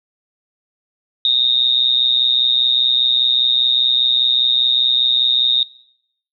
sine tone with amplitude modulation, 3707 Hz, A#7, 10 cents flat, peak -8 dBFS, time 1.25-5.63 s, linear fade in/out 2 ms, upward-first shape sine, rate 125 Hz, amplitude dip 80%, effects noise-tail reverb RT60 0.7 s tail -20 dB re dry

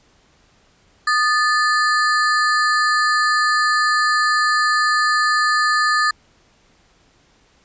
square ring-modulated tone, 1489 Hz, F#6, 11 cents sharp, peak -12 dBFS, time 1.07-6.11 s, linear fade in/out 5 ms, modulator 259 Hz, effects pink hiss -56 dBFS RMS until 7.64 s + resampled to 16000 Hz

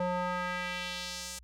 square tone with band-pass filter sweep, 179.6 Hz, F3, 49 cents sharp, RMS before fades -35 dBFS, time 0-1.39 s, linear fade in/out 5 ms, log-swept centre 660 to 8000 Hz, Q 1.4, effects added 60 Hz sine -53 dBFS peak until 1.43 s

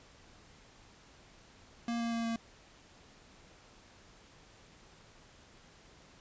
square tone with pitch steps, 234.3 / 232.5 / 230.8 / 229.1 Hz, A#3 / A#3 / A#3 / A#3, +9 / -4 / -17 / -30 cents, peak -33 dBFS, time 1.88-2.36 s, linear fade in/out 2 ms, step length 120 ms, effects pink hiss -59 dBFS RMS until 6.2 s + resampled to 16000 Hz

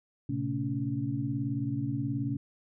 sine tone cluster, 114.8 / 133.5 / 223.3 / 281.8 Hz, A#2 / C3 / A3 / C#4, -26 / +35 / +26 / +29 cents, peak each -35 / -33 / -39 / -33 dBFS, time 0.29-2.37 s, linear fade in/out 5 ms, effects none

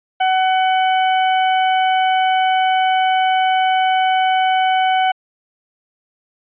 40% pulse tone, 750 Hz, F#5, 23 cents sharp, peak -12 dBFS, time 0.2-5.12 s, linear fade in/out 10 ms, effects resampled to 8000 Hz

